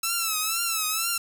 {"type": "tone with vibrato", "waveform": "5% pulse", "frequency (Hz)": 1318.5, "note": "E6", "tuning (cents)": 0, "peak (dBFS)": -13, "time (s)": [0.03, 1.18], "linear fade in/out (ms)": 5, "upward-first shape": "triangle", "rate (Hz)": 2.1, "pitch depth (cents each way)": 100, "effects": ["7-bit"]}